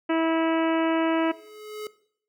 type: harmonic tone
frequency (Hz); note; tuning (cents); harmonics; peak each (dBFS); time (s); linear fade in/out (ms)
325.6; E4; -21; 1 / 2 / 3 / 4 / 5 / 6 / 7 / 8 / 9; -22 / -28 / -32 / -34 / -36 / -38 / -39 / -40 / -41; 0.09-1.32; 10
type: tone with exponential growth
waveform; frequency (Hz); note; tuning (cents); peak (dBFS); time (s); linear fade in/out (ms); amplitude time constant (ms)
square; 425.2; G#4; +41; -31; 0.81-1.87; 2; 230
effects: noise-tail reverb RT60 0.6 s tail -18 dB re dry